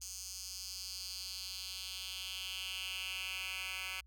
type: tone with high-pass filter sweep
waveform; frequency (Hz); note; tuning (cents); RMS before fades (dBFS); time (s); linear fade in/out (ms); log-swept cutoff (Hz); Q
10% pulse; 187.9; F#3; +27; -43; 0.01-4.01; 10; 6100 to 2100; 3.1
effects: added 60 Hz sine -58 dBFS peak until 4.06 s